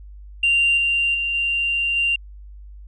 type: tone with level steps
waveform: sine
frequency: 2777 Hz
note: F7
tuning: 10 cents flat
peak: -13 / -16 / -20 / -18 / -16 dBFS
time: 0.43-2.16 s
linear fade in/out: 5 ms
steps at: 0.77 / 1.14 / 1.34 / 1.96 s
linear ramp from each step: 10 ms
effects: tanh soft clip ceiling -11 dBFS + added 50 Hz sine -37 dBFS peak until 2.87 s